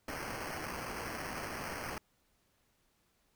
white noise with sample-and-hold, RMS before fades -41 dBFS, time 0.08-1.98 s, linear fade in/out 2 ms, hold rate 3675 Hz, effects pink hiss -74 dBFS RMS until 3.35 s

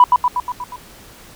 sine tone with echo, 987.8 Hz, B5, in tune, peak -3 dBFS, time 0-0.04 s, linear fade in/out 2 ms, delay 120 ms, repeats 6, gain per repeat -4 dB, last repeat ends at 0.76 s, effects tanh soft clip ceiling 0 dBFS + pink hiss -42 dBFS RMS until 1.35 s

